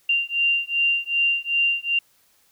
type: beating tone pair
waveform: sine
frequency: 2778 / 2780.6 Hz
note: F7 / F7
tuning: -10 / -8 cents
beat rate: 2.6 Hz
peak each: -22 dBFS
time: 0.09-1.99 s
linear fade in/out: 5 ms
effects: white hiss -61 dBFS RMS until 2.51 s